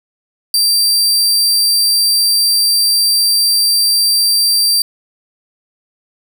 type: tone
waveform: sawtooth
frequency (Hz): 4699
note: D8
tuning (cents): 0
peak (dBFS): -7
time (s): 0.54-4.82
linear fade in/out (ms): 2
effects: none